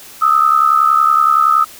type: tone pair together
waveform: sine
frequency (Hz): 1239 / 1309.7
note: D#6 / E6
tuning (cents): -8 / -12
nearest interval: minor second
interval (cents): 96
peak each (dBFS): -11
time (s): 0.21-1.65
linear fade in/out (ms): 20
effects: white hiss -37 dBFS RMS until 1.79 s